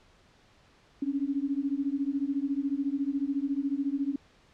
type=beating tone pair; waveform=sine; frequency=271.9 / 285.9 Hz; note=C#4 / D4; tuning=-33 / -46 cents; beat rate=14 Hz; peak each=-30 dBFS; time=1.02-4.16 s; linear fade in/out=5 ms; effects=pink hiss -61 dBFS RMS until 4.53 s + low-pass 5000 Hz 12 dB/octave